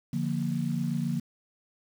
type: chord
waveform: sine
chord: Bb major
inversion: first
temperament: equal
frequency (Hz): 146.83 / 174.61 / 233.1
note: D3 / F3 / Bb3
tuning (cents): 0 / 0 / 0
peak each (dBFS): -31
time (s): 0.13-1.2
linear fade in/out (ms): 5
effects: 8-bit